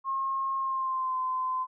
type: tone with pitch glide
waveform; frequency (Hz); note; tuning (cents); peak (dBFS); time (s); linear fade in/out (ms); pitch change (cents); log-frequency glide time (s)
sine; 1076 to 1028.6; C6 to C6; +48 to -30; -27; 0.04-1.67; 50; -78; 0.57-1.18
effects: none